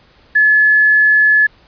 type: tone with quantisation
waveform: sine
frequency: 1715 Hz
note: A6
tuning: 45 cents flat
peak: -7 dBFS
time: 0.35-1.47 s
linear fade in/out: 10 ms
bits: 6
effects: pink hiss -49 dBFS RMS until 1.67 s + resampled to 11025 Hz

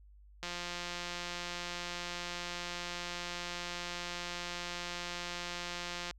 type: click train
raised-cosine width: 0.2 ms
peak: -22 dBFS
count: 995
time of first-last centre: 0.43-6.11 s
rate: 175 Hz
effects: added 50 Hz sine -55 dBFS peak until 6.18 s

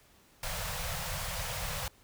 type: band-stop noise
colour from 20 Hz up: pink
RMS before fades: -36 dBFS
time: 0.43-1.88 s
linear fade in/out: 2 ms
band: 180 to 480 Hz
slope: 96 dB/octave
effects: pink hiss -62 dBFS RMS until 2.03 s

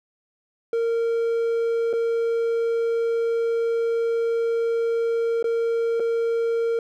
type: tone with dropouts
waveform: triangle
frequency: 461.5 Hz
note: A#4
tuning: 17 cents flat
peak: -18 dBFS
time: 0.73-6.79 s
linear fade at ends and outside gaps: 2 ms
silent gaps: 1.93-1.935 / 5.427-5.442 / 5.998-6.002 s
effects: none

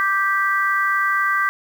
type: chord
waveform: sine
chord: G major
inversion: second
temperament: just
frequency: 1176 / 1568 / 1960 Hz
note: D6 / G6 / B6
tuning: +2 / 0 / -14 cents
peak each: -20 / -20 / -23 dBFS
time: 0-1.49 s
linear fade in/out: 0 ms
effects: 7-bit

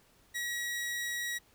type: tone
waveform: sawtooth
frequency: 1913 Hz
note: A#6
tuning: 44 cents sharp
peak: -30 dBFS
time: 0.34-1.39 s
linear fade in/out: 20 ms
effects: pink hiss -65 dBFS RMS until 1.54 s

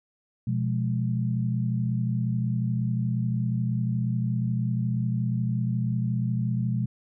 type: chord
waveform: sine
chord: F diminished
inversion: second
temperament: equal with one note detuned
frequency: 123.47 / 174.61 / 209 Hz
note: Cb3 / F3 / Ab3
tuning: 0 / 0 / +11 cents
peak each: -25 / -31 / -30 dBFS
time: 0.47-6.86 s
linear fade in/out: 5 ms
effects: none

